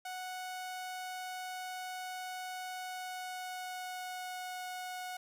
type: tone with pitch glide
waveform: sawtooth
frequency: 738 to 732.9 Hz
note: F#5 to F#5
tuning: -5 to -17 cents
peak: -36 dBFS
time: 0.05-5.17 s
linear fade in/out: 5 ms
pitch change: -12 cents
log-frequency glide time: 2.77-4.43 s
effects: 12-bit